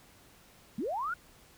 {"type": "linear sweep", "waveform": "sine", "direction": "up", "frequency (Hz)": [179.3, 1480], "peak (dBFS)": -31, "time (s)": [0.78, 1.14], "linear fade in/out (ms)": 5, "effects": ["pink hiss -59 dBFS RMS until 1.57 s"]}